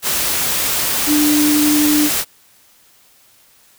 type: tone in noise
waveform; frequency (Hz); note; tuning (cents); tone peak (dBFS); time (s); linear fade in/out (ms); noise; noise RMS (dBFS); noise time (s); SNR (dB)
sine; 298.1; D4; +26; -12; 1.06-2.1; 50; white; -18; 0.02-2.25; +3
effects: white hiss -51 dBFS RMS until 3.78 s